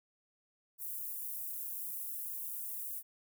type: high-pass noise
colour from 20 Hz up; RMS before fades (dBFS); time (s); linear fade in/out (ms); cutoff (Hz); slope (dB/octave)
pink; -41; 0.78-3.03; 50; 12000; 24
effects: none